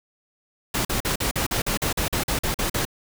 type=noise bursts; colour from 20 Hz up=pink; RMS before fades=-24 dBFS; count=14; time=0.74-2.852 s; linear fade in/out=5 ms; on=110 ms; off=44 ms; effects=none